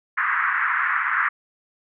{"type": "band-pass noise", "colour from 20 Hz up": "white", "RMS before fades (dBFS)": -22, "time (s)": [0.17, 1.29], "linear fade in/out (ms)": 10, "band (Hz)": [1100, 1900], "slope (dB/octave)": 48, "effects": []}